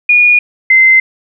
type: tone pair in turn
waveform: sine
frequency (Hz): 2444 / 2070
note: D#7 / C7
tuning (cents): -32 / -19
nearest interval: minor third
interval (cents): 287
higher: first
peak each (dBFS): -4 / -3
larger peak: second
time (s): 0.09-0.39 / 0.7-1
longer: neither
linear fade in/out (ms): 5
effects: none